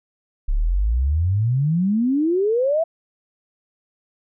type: exponential sweep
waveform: sine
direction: up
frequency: 32.7 to 676 Hz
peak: -16 dBFS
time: 0.48-2.84 s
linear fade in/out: 10 ms
effects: none

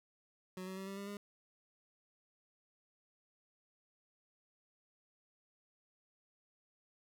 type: tone with pitch steps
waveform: 25% pulse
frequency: 185 / 188.56 / 192.19 / 195.89 / 199.66 / 203.5 Hz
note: F#3 / F#3 / G3 / G3 / G3 / G#3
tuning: 0 / +33 / -34 / -1 / +32 / -35 cents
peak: -39 dBFS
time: 0.57-1.17 s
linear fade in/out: 2 ms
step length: 100 ms
effects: none

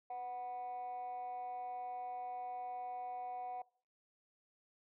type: tone with amplitude modulation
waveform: sine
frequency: 740 Hz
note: F#5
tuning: in tune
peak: -36 dBFS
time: 0.1-3.62 s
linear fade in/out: 5 ms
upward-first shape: sine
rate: 241 Hz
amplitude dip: 65%
effects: noise-tail reverb RT60 0.5 s tail -24 dB re dry + tanh soft clip ceiling -37 dBFS

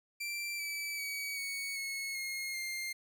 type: tone with pitch steps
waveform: sawtooth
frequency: 2350 / 2308 / 2267 / 2227 / 2188 / 2149 / 2111 Hz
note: D7 / D7 / C#7 / C#7 / C#7 / C7 / C7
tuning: +1 / -31 / +38 / +7 / -23 / +46 / +15 cents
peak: -33 dBFS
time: 0.2-2.93 s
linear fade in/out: 10 ms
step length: 390 ms
effects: none

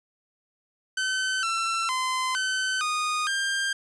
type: tone with pitch steps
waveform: sawtooth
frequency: 1528 / 1344 / 1030 / 1526 / 1233 / 1594 Hz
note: G6 / E6 / C6 / G6 / D#6 / G6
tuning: -45 / +33 / -28 / -47 / -16 / +28 cents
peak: -21 dBFS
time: 0.97-3.73 s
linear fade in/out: 5 ms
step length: 460 ms
effects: resampled to 22050 Hz + 9-bit

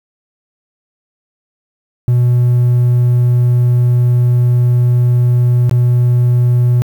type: tone with dropouts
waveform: triangle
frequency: 122.3 Hz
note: B2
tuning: 16 cents flat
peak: -5 dBFS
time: 2.08-6.82 s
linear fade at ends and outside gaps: 0 ms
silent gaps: 5.695-5.712 s
effects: tanh soft clip ceiling -1 dBFS + 7-bit

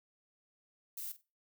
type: noise with echo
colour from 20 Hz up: violet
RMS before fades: -42 dBFS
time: 0.97-1.12 s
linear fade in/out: 5 ms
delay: 47 ms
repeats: 2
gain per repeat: -15 dB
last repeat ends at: 1.214 s
effects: noise-tail reverb RT60 0.3 s tail -21 dB re dry

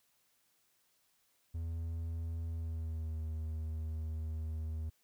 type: tone with pitch glide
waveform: triangle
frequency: 82.41 to 79.01 Hz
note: E2 to D#2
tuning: 0 to +27 cents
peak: -34 dBFS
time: 1.54-4.9 s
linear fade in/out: 10 ms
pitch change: -73 cents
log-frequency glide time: 2.48-3.2 s
effects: white hiss -74 dBFS RMS until 5.03 s

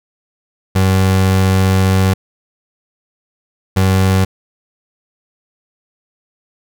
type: tone pair in turn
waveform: 30% pulse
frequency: 94.9 / 94.9 Hz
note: F#2 / F#2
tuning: +44 / +44 cents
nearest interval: unison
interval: 0 cents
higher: neither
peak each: -7 dBFS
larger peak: neither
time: 0.75-2.14 / 3.76-4.25 s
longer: first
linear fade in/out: 10 ms
effects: none

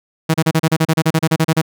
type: tone bursts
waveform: sawtooth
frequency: 160.3 Hz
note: E3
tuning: 48 cents flat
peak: -7 dBFS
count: 16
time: 0.29-1.617 s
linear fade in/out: 10 ms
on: 52 ms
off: 33 ms
effects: none

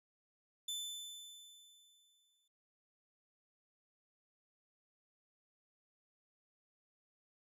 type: tone with exponential decay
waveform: sawtooth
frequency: 3520 Hz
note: A7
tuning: in tune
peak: -35 dBFS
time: 0.68-2.48 s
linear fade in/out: 5 ms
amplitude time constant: 390 ms
effects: resampled to 32000 Hz

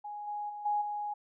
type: tone with level steps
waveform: sine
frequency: 830.6 Hz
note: G#5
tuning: in tune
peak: -38 / -34 / -39 / -27 / -33 dBFS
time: 0.04-1.14 s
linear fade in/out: 10 ms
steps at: 0.27 / 0.49 / 0.65 / 0.81 s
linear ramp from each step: 10 ms
effects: none

